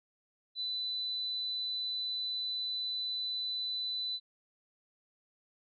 sine tone, 3996 Hz, B7, 20 cents sharp, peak -33 dBFS, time 0.55-4.2 s, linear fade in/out 50 ms, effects none

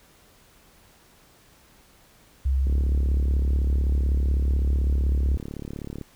sine tone with vibrato, 66.7 Hz, C2, 34 cents sharp, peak -19 dBFS, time 2.45-5.37 s, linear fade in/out 10 ms, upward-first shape sine, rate 6.2 Hz, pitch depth 9 cents each way
click train, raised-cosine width 3 ms, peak -21 dBFS, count 121, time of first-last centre 2.67-6.013 s, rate 35.9 Hz
effects pink hiss -56 dBFS RMS until 6.15 s

